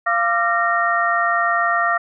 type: tone cluster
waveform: sine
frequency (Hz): 691 / 1180 / 1372 / 1851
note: F5 / D6 / F6 / A#6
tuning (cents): -19 / +8 / -31 / -13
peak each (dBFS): -21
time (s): 0.06-1.98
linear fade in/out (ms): 10
effects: none